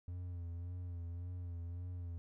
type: tone with vibrato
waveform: triangle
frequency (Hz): 87.31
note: F2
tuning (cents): 0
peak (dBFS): -39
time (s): 0.08-2.18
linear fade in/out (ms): 0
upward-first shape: sine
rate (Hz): 1.8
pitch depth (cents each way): 45
effects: none